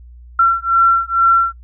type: beating tone pair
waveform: sine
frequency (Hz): 1357 / 1359.2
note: E6 / F6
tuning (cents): +50 / -47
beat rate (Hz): 2.2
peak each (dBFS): -13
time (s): 0.39-1.53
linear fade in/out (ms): 5
effects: noise-tail reverb RT60 0.1 s tail -24 dB re dry + added 60 Hz sine -36 dBFS peak until 1.63 s